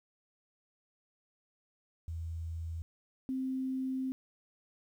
sine tone pair in turn, 82.41 / 261.6 Hz, E2 / C4, 0 / 0 cents, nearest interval octave + minor sixth, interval 2000 cents, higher second, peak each -36 / -32 dBFS, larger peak second, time 2.08-2.82 / 3.29-4.12 s, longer second, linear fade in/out 0 ms, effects 11-bit

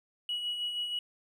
triangle tone with tremolo, 2920 Hz, F#7, 24 cents flat, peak -27 dBFS, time 0.29-0.99 s, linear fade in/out 2 ms, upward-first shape sine, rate 6.3 Hz, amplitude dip 50%, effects tanh soft clip ceiling -27 dBFS

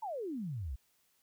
sine exponential sweep, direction down, 932.3 to 57.2 Hz, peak -36 dBFS, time 0.02-0.76 s, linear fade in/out 10 ms, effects white hiss -73 dBFS RMS until 1.22 s

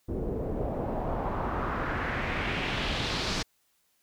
pink noise with low-pass filter sweep, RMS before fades -31 dBFS, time 0.08-3.43 s, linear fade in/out 10 ms, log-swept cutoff 360 to 5200 Hz, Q 2, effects white hiss -71 dBFS RMS until 4.02 s

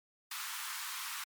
pink high-pass noise, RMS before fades -41 dBFS, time 0.31-1.24 s, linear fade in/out 5 ms, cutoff 970 Hz, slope 48 dB/octave, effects MP3 96 kbps

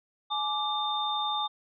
sine tone cluster, 845 / 1174 / 3616 Hz, G#5 / D6 / A7, +30 / -1 / +47 cents, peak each -31 / -33 / -31 dBFS, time 0.3-1.48 s, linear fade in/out 20 ms, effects none

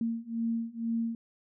sine beating tone pair, 228.4 / 230.5 Hz, A#3 / A#3, -35 / -19 cents, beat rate 2.1 Hz, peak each -33 / -32 dBFS, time 0.01-1.15 s, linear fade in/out 2 ms, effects none

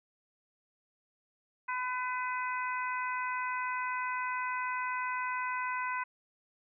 harmonic tone, 503 Hz, B4, 32 cents sharp, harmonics 2 / 3 / 4 / 5, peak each -34 / -38 / -40 / -42 dBFS, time 1.68-6.04 s, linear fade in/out 10 ms, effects none

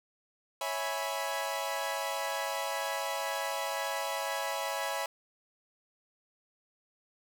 sawtooth chord, C# minor seventh, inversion none, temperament equal with one note detuned, 554.4 / 656.6 / 830.6 / 987.8 Hz, C#5 / E5 / G#5 / B5, 0 / -7 / 0 / 0 cents, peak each -34 dBFS, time 0.61-5.06 s, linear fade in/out 2 ms, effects none

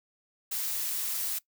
blue noise, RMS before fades -32 dBFS, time 0.51-1.39 s, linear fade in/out 10 ms, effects noise-tail reverb RT60 0.1 s tail -20 dB re dry

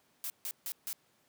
blue noise bursts, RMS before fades -38 dBFS, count 4, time 0.24-0.93 s, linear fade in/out 0 ms, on 60 ms, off 150 ms, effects pink hiss -70 dBFS RMS until 1.28 s + high-pass 150 Hz 12 dB/octave

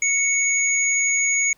sine tone pair together, 2217 / 6705 Hz, C#7 / G#8, 0 / +16 cents, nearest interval octave + perfect fifth, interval 1916 cents, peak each -20 dBFS, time 0.02-1.53 s, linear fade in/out 2 ms, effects pink hiss -59 dBFS RMS until 1.57 s

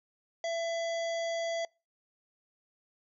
harmonic tone with a mistuned harmonic, 669 Hz, E5, 25 cents sharp, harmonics 1 / 3 / 5 / 7 / 9 / 10, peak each -31 / -41 / -45 / -48 / -50 / -51 dBFS, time 0.44-1.65 s, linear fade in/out 2 ms, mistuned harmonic 9, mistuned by -28 cents, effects noise-tail reverb RT60 0.3 s tail -26 dB re dry

